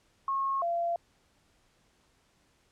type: tone pair in turn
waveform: sine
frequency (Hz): 1087 / 684.8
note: C#6 / F5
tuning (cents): -34 / -34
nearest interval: minor sixth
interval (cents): 800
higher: first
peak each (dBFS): -27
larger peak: neither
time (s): 0.28-0.62 / 0.62-0.96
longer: neither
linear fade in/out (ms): 2
effects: pink hiss -68 dBFS RMS until 2.71 s + low-pass 9000 Hz 12 dB/octave

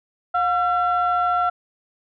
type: tone pair together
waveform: sine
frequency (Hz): 715.7 / 1357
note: F5 / E6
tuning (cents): +42 / +50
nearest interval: major seventh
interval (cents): 1108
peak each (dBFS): -19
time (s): 0.34-1.5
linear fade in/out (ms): 10
effects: tanh soft clip ceiling -12 dBFS

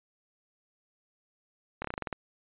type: slowing click train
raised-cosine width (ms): 0.5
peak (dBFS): -18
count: 9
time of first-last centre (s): 1.82-2.127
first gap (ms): 25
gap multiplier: 1.12
effects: resampled to 8000 Hz

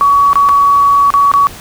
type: tone with dropouts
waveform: sine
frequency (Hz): 1129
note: C#6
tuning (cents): +31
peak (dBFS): -5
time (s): 0.01-1.47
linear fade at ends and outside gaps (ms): 0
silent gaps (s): 0.331-0.356 / 0.488-0.492 / 1.104-1.139 / 1.316-1.338
effects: pink hiss -31 dBFS RMS until 1.6 s

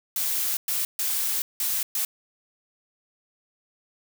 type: noise bursts at uneven times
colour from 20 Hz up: blue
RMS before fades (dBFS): -26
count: 5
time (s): 0.16-0.57 / 0.68-0.85 / 0.99-1.42 / 1.6-1.83 / 1.95-2.05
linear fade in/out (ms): 2
effects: none

